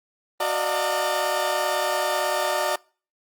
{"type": "tone cluster", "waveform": "30% pulse", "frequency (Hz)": [370.6, 593, 631, 711, 908], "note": ["F#4", "D5", "D#5", "F5", "A#5"], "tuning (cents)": [3, 17, 24, 31, -46], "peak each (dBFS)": [-30, -23, -28, -28, -25], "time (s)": [0.4, 2.76], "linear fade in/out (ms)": 5, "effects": ["noise-tail reverb RT60 0.4 s tail -25 dB re dry", "Opus 32 kbps"]}